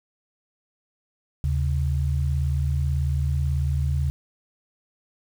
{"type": "tone pair together", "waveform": "sine", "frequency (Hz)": [76.5, 134.74], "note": ["D#2", "C#3"], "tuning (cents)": [-29, -49], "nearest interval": "minor seventh", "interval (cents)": 980, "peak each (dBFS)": [-22, -25], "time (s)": [1.44, 4.1], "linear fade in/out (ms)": 0, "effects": ["8-bit"]}